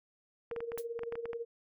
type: tone with tremolo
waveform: sine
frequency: 466.2 Hz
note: A#4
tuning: in tune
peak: -34 dBFS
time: 0.51-1.45 s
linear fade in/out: 10 ms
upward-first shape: sine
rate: 18 Hz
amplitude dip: 70%
type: clicks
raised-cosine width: 0.5 ms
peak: -28 dBFS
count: 11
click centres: 0.513 / 0.563 / 0.605 / 0.719 / 0.776 / 0.992 / 1.034 / 1.124 / 1.155 / 1.256 / 1.332 s
type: noise with exponential decay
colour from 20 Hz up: blue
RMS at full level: -40 dBFS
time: 0.78-0.86 s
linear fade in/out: 1 ms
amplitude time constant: 16 ms
effects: none